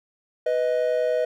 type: tone pair together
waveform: triangle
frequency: 495.4 / 626 Hz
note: B4 / D#5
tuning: +5 / +10 cents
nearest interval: major third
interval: 405 cents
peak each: -21 dBFS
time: 0.46-1.25 s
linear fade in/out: 5 ms
effects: none